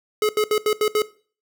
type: tone bursts at uneven times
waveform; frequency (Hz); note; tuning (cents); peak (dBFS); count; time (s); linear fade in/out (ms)
square; 425.4; G#4; +42; -17; 6; 0.22-0.29 / 0.37-0.44 / 0.51-0.58 / 0.66-0.73 / 0.81-0.88 / 0.95-1.02; 2
effects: noise-tail reverb RT60 0.4 s tail -18 dB re dry